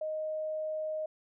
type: tone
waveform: sine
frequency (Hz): 622.3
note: D#5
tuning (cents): 0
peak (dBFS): -32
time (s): 0.01-1.06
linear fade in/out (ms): 5
effects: none